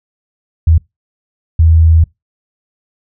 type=tone bursts at uneven times; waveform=sine; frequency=81.2 Hz; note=E2; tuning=26 cents flat; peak=-4 dBFS; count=2; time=0.67-0.78 / 1.59-2.04 s; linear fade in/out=5 ms; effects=noise-tail reverb RT60 0.2 s tail -25 dB re dry